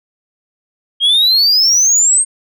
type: exponential sweep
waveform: sine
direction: up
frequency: 3200 to 8580 Hz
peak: -5 dBFS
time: 1-2.25 s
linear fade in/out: 50 ms
effects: tanh soft clip ceiling -7 dBFS